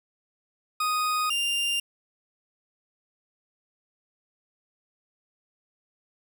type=tone pair in turn; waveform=40% pulse; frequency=1245 / 2795 Hz; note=D#6 / F7; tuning=+1 / +1 cents; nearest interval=octave + major second; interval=1400 cents; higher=second; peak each=-23 dBFS; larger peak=neither; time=0.8-1.3 / 1.3-1.8 s; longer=neither; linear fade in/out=5 ms; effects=none